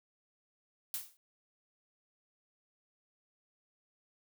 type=noise with exponential decay; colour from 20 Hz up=blue; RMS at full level=-34 dBFS; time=0.94-1.17 s; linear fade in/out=1 ms; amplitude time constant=50 ms; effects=none